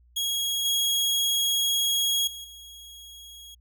sawtooth tone with level steps, 3306 Hz, G#7, 9 cents flat, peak -22 / -19 / -34 / -40 dBFS, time 0.16-3.55 s, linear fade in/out 10 ms, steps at 0.65 / 2.27 / 2.44 s, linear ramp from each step 5 ms, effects added 60 Hz sine -55 dBFS peak until 3.6 s

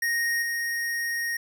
square tone with level steps, 1864.7 Hz, A#6, in tune, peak -24 / -27 dBFS, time 0.02-1.37 s, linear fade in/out 5 ms, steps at 0.42 s, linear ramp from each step 5 ms, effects 10-bit

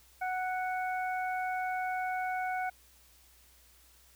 harmonic tone, 740 Hz, F#5, in tune, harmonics 1 / 2 / 3, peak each -32 / -38 / -42 dBFS, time 0.21-2.7 s, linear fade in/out 10 ms, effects added 61 Hz sine -64 dBFS peak until 4.15 s + white hiss -62 dBFS RMS until 4.15 s

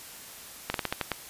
slowing click train, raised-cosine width 0.3 ms, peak -11 dBFS, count 7, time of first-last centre 0.7-1.117 s, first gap 42 ms, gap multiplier 1.2, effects white hiss -45 dBFS RMS until 1.29 s + resampled to 32000 Hz

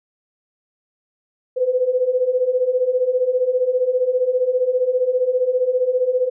sine beating tone pair, 493.9 / 508.9 Hz, B4 / C5, 0 / -48 cents, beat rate 15 Hz, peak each -21 / -17 dBFS, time 1.56-6.3 s, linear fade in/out 20 ms, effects none

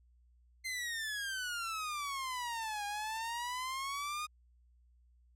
sawtooth exponential two-way sweep, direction down then up, 2093 to 812 to 1238 Hz, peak -33 dBFS, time 0.64-4.27 s, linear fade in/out 20 ms, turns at 2.85 s, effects added 60 Hz sine -63 dBFS peak until 5.35 s + low-pass 12000 Hz 12 dB/octave

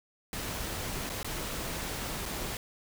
pink noise with dropouts, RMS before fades -36 dBFS, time 0.33-2.57 s, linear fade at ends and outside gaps 1 ms, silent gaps 1.093-1.099 / 1.23-1.245 / 2.256-2.26 s, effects none

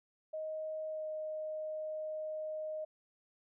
sine tone with pitch glide, 626 to 621 Hz, D#5 to D#5, +10 to -3 cents, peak -37 dBFS, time 0.33-2.85 s, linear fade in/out 10 ms, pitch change -13 cents, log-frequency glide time 0.89-1.06 s, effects none

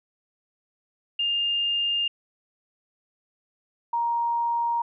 sine tone pair in turn, 2812 / 938.4 Hz, F7 / A#5, +11 / +11 cents, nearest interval octave + perfect fifth, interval 1900 cents, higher first, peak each -22 dBFS, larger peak neither, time 1.19-2.08 / 3.93-4.82 s, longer neither, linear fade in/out 5 ms, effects none

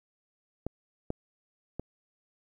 clicks, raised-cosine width 2 ms, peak -19 / -18 / -21 dBFS, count 3, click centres 0.666 / 1.104 / 1.796 s, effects 10-bit

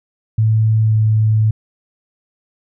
sine tone with pitch glide, 110 to 108.93 Hz, A2 to A2, 0 to -17 cents, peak -10 dBFS, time 0.38-1.51 s, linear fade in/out 5 ms, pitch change -17 cents, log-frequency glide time 0.82-0.95 s, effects none

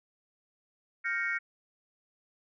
sine chord, G half-diminished seventh, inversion third, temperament equal, 1396.9 / 1568 / 1864.7 / 2217 Hz, F6 / G6 / Bb6 / Db7, 0 / 0 / 0 / 0 cents, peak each -35 / -36 / -33 / -33 dBFS, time 1.04-1.39 s, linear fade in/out 20 ms, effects tanh soft clip ceiling -20 dBFS

